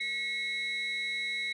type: tone cluster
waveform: sine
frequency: 1923 / 2178 / 3898 Hz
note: B6 / C#7 / B7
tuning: -47 / -31 / -23 cents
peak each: -39 / -31 / -35 dBFS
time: 0-1.53 s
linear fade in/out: 10 ms
effects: tanh soft clip ceiling -27 dBFS